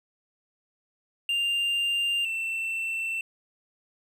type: tone pair in turn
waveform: triangle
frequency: 2794 / 2683 Hz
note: F7 / E7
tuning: 0 / +30 cents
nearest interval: minor second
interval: 70 cents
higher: first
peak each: -22 / -26 dBFS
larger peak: first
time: 1.29-2.25 / 2.25-3.21 s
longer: neither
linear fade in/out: 2 ms
effects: none